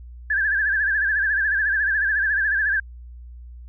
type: tone with vibrato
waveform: sine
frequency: 1652 Hz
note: G#6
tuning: 10 cents flat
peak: -18 dBFS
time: 0.3-2.8 s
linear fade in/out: 5 ms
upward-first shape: sine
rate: 14 Hz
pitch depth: 100 cents each way
effects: added 60 Hz sine -37 dBFS peak until 3.68 s